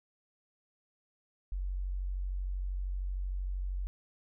sine tone, 46.48 Hz, F#1, 9 cents sharp, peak -32 dBFS, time 1.52-3.87 s, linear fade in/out 0 ms, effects none

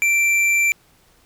triangle tone with hard clipping, 2349 Hz, D7, in tune, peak -16 dBFS, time 0.02-0.72 s, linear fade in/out 0 ms, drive 12 dB, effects pink hiss -56 dBFS RMS until 1.25 s

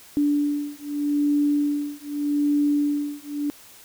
sine beating tone pair, 290.8 / 291.62 Hz, D4 / D4, -17 / -12 cents, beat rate 0.82 Hz, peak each -23 dBFS, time 0.17-3.5 s, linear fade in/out 0 ms, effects white hiss -48 dBFS RMS until 3.84 s

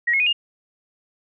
sine tone with pitch steps, 1900 / 2170 / 2478 / 2830 Hz, A#6 / C#7 / D#7 / F7, +33 / -37 / -8 / +22 cents, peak -16 dBFS, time 0.07-0.33 s, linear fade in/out 10 ms, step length 65 ms, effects none

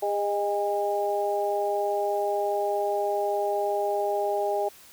sine tone cluster, 406.2 / 618 / 813 Hz, G#4 / D#5 / G#5, -38 / -12 / -37 cents, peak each -28 dBFS, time 0.02-4.69 s, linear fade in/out 10 ms, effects white hiss -51 dBFS RMS until 4.92 s

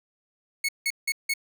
sawtooth tone bursts, 2200 Hz, C#7, 14 cents flat, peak -20 dBFS, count 4, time 0.64-1.338 s, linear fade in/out 5 ms, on 47 ms, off 170 ms, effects none

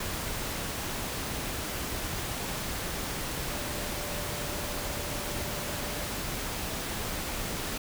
sine tone in noise, 587.3 Hz, D5, in tune, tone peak -43 dBFS, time 3.49-6.07 s, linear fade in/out 5 ms, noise pink, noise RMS -34 dBFS, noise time 0-7.78 s, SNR -12 dB, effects none

